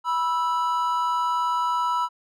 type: tone pair together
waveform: triangle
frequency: 980.1 / 1318.5 Hz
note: B5 / E6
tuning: -13 / 0 cents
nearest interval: perfect fourth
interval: 513 cents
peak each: -21 / -24 dBFS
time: 0.04-2.09 s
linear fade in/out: 50 ms
effects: none